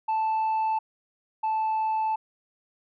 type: tone pair in turn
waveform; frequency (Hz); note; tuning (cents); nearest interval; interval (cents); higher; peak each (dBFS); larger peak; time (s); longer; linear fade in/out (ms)
sine; 879 / 875.9; A5 / A5; -2 / -8; unison; 6; first; -20 / -21; first; 0.08-0.79 / 1.43-2.16; second; 10
effects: tanh soft clip ceiling -22 dBFS